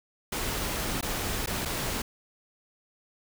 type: noise with dropouts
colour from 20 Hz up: pink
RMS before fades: -31 dBFS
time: 0.32-2.02 s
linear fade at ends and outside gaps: 5 ms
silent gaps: 1.011-1.026 / 1.461-1.472 / 1.652-1.656 s
effects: none